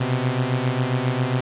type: beating tone pair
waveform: sawtooth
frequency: 123.47 / 130.87 Hz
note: B2 / C3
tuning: 0 / +1 cents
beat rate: 7.4 Hz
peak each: -19 dBFS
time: 0-1.41 s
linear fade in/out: 10 ms
effects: resampled to 8000 Hz + 7-bit